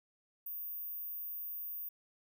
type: tone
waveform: sine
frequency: 14930 Hz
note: A#9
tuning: 1 cent sharp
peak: -39 dBFS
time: 0.46-1.89 s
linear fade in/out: 5 ms
effects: none